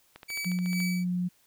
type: click train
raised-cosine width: 0.3 ms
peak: -28 dBFS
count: 10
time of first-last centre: 0.16-0.803 s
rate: 14 Hz
type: tone with tremolo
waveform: sawtooth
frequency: 2289 Hz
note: D7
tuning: 45 cents flat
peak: -27 dBFS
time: 0.28-1.05 s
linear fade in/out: 20 ms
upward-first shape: triangle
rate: 2.3 Hz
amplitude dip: 90%
type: tone with pitch glide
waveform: sine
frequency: 180 to 178.96 Hz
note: F#3 to F3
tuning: -47 to +43 cents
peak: -26 dBFS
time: 0.45-1.29 s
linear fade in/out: 20 ms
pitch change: -10 cents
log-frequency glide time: 0.9-1.14 s
effects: white hiss -65 dBFS RMS until 1.46 s